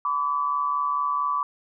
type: tone pair together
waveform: sine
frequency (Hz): 1004 / 1148.4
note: B5 / D6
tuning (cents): +28 / -39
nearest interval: major second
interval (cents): 233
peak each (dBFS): -28 / -23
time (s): 0.05-1.43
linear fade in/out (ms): 2
effects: none